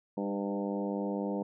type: harmonic tone with a mistuned harmonic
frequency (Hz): 100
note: G2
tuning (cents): +35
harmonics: 2 / 3 / 4 / 5 / 6 / 7 / 8 / 9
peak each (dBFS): -34 / -37 / -40 / -38 / -42 / -46 / -47 / -45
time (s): 0.17-1.43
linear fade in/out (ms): 5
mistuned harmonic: 4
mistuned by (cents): -17
effects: none